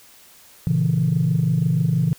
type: chord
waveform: sine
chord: A# diminished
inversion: none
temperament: equal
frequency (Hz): 116.54 / 138.59 / 164.81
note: A#2 / C#3 / E3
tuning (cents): 0 / 0 / 0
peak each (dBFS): -23 / -20 / -18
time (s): 0.67-2.13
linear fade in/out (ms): 0
effects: tanh soft clip ceiling -10 dBFS + white hiss -49 dBFS RMS until 2.18 s